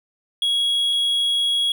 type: tone pair in turn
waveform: triangle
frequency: 3322 / 3322 Hz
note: G#7 / G#7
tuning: 0 / 0 cents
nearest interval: unison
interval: 0 cents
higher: neither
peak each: -16 / -16 dBFS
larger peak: neither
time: 0.42-0.93 / 0.93-1.72 s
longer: second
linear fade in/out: 2 ms
effects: none